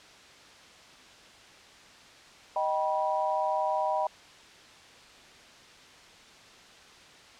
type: chord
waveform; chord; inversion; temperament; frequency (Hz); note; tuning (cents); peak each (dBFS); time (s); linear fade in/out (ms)
sine; Eb augmented; none; just; 622.3 / 777.8 / 972.3; Eb5 / G5 / B5; 0 / -14 / -27; -30; 2.56-4.07; 2
effects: white hiss -52 dBFS RMS until 7.39 s + low-pass 5000 Hz 12 dB/octave